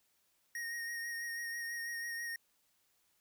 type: tone with vibrato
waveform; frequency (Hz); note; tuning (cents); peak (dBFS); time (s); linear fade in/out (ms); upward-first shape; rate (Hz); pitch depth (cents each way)
square; 1864.7; A#6; 0; -39; 0.55-2.36; 2; sine; 6.1; 21
effects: white hiss -75 dBFS RMS until 3.2 s